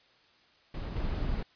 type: noise with level steps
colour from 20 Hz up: brown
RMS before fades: -35 / -32 dBFS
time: 0.74-1.43 s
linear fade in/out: 5 ms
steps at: 0.96 s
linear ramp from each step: 5 ms
effects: white hiss -63 dBFS RMS until 1.55 s + resampled to 11025 Hz